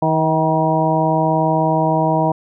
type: harmonic tone with a mistuned harmonic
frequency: 159.4 Hz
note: D#3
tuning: 42 cents sharp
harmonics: 1 / 2 / 3 / 4 / 5 / 6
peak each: -19 / -21 / -25 / -19 / -21 / -20 dBFS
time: 0.02-2.32 s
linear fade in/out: 5 ms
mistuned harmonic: 5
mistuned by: -44 cents
effects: none